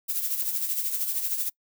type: noise with tremolo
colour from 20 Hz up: violet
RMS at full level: -26 dBFS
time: 0.08-1.5 s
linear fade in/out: 20 ms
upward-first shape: sine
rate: 13 Hz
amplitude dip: 55%
effects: noise-tail reverb RT60 0.1 s tail -25 dB re dry